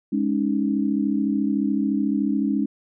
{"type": "chord", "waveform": "sine", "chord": "Ab suspended fourth", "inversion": "none", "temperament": "equal", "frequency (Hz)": [207.7, 277.2, 311.1], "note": ["Ab3", "Db4", "Eb4"], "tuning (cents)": [0, 0, 0], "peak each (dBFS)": [-23, -23, -26], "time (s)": [0.12, 2.66], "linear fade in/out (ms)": 10, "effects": []}